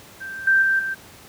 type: tone with level steps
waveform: sine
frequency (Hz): 1568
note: G6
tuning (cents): 0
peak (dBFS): -30 / -13 / -16 / -23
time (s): 0.2-0.95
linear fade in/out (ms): 20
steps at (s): 0.47 / 0.62 / 0.79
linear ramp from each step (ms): 5
effects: pink hiss -45 dBFS RMS until 1.28 s + high-pass 80 Hz 12 dB/octave